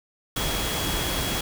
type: tone in noise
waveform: sine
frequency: 3322 Hz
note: G#7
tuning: in tune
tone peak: -33 dBFS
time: 0.36-1.41 s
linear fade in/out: 5 ms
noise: pink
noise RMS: -27 dBFS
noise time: 0.36-1.41 s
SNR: -9 dB
effects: none